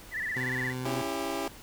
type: tone with vibrato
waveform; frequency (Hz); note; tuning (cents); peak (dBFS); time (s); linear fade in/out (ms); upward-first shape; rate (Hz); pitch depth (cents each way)
sine; 1857; A#6; -7; -30; 0.11-0.74; 50; sine; 17; 140
type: tone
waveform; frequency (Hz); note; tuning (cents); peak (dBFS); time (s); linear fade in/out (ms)
20% pulse; 127.5; C3; -44; -28; 0.36-1.02; 5
type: chord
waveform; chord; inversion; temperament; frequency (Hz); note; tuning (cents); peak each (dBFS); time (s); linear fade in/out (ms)
20% pulse; C# diminished; none; just; 277.2 / 332.6 / 399.1; C#4 / E4 / G4; 0 / +16 / +31; -31 / -30 / -30; 0.85-1.48; 2
effects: pink hiss -49 dBFS RMS until 1.62 s